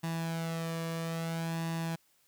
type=tone with flanger; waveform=sawtooth; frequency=164.81 Hz; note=E3; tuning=in tune; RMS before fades=-35 dBFS; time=0.03-1.96 s; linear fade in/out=10 ms; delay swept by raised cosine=1.1 to 1.75 ms; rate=0.6 Hz; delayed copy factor=+0.6; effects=white hiss -69 dBFS RMS until 2.27 s